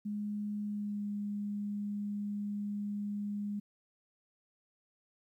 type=tone with pitch glide; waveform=sine; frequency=207.7 to 205.2 Hz; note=G#3 to G#3; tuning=0 to -21 cents; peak=-34 dBFS; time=0.05-3.6 s; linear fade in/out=10 ms; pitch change=-21 cents; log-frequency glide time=0.63-1.05 s; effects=12-bit